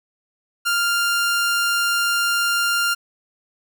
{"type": "tone", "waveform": "sawtooth", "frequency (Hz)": 1396.9, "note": "F6", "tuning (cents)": 0, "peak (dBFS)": -14, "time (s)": [0.65, 2.95], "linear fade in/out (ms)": 20, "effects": []}